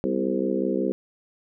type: harmonic tone with a mistuned harmonic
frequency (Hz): 65.41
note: C2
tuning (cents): 0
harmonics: 3 / 4 / 5 / 6 / 7 / 8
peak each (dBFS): -29 / -29 / -28 / -28 / -31 / -31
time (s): 0.04-0.92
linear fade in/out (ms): 0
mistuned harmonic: 4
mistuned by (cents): -56
effects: none